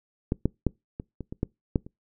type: clicks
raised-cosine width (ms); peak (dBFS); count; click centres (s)
3; -11 / -9 / -9 / -20 / -22 / -22 / -12 / -9 / -29; 9; 0.321 / 0.456 / 0.667 / 0.999 / 1.207 / 1.325 / 1.431 / 1.758 / 1.865
effects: noise-tail reverb RT60 0.2 s tail -25 dB re dry